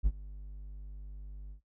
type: tone with ADSR envelope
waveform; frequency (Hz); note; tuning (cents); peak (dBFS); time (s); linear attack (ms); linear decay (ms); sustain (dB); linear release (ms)
triangle; 50; G1; +35; -19; 0.03-1.61; 34; 48; -21; 100
effects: noise-tail reverb RT60 0.1 s tail -17 dB re dry